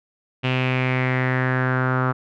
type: tone with low-pass filter sweep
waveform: sawtooth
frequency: 128.5 Hz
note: C3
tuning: 31 cents flat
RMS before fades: -21 dBFS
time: 0.43-2.13 s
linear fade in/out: 20 ms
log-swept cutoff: 2800 to 1300 Hz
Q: 4.8
effects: none